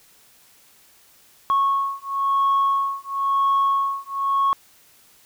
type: beating tone pair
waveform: sine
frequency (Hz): 1100 / 1100.98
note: C#6 / C#6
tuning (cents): -14 / -12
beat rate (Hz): 0.98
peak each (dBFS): -20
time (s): 1.5-4.53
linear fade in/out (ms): 0
effects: tanh soft clip ceiling -13 dBFS + white hiss -54 dBFS RMS until 5.25 s